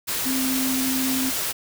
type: tone in noise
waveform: sine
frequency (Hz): 261.6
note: C4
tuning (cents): 0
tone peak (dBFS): -23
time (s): 0.25-1.31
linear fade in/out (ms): 20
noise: white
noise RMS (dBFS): -26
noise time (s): 0.07-1.53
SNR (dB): 0
effects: none